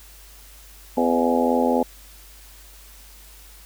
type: harmonic tone with a mistuned harmonic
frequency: 84 Hz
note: E2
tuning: 33 cents sharp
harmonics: 3 / 4 / 5 / 6 / 7 / 8 / 9 / 10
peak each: -21 / -31 / -26 / -23 / -27 / -30 / -30 / -25 dBFS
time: 0.97-1.83 s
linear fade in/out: 5 ms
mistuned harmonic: 8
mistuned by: +19 cents
effects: added 50 Hz sine -46 dBFS peak until 3.65 s + white hiss -48 dBFS RMS until 3.65 s